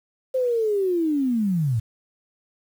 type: linear sweep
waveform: sine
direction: down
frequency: 526 to 103.83 Hz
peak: -19 dBFS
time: 0.34-1.8 s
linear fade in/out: 10 ms
effects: 8-bit